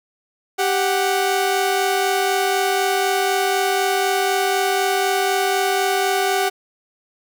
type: tone pair together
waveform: sawtooth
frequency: 392 / 740 Hz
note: G4 / F#5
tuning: 0 / 0 cents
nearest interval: major seventh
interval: 1100 cents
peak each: -16 dBFS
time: 0.58-6.5 s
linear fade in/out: 20 ms
effects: none